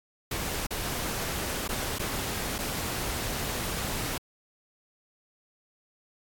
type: noise with dropouts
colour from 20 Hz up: pink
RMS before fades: -32 dBFS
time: 0.31-4.18 s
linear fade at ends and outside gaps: 5 ms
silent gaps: 0.668-0.706 / 1.679-1.689 / 1.986-1.993 / 2.582-2.586 s
effects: AAC 64 kbps